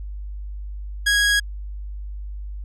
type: tone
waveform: sawtooth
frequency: 1652 Hz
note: G#6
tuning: 10 cents flat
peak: -12 dBFS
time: 1.06-1.4 s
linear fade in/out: 10 ms
effects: added 50 Hz sine -29 dBFS peak until 2.64 s + low-pass 10000 Hz 12 dB/octave